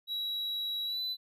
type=tone with pitch glide; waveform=triangle; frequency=3885 to 3999 Hz; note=B7 to B7; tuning=-29 to +21 cents; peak=-31 dBFS; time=0.07-1.17 s; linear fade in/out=50 ms; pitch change=+50 cents; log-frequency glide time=0.85-1.01 s; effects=none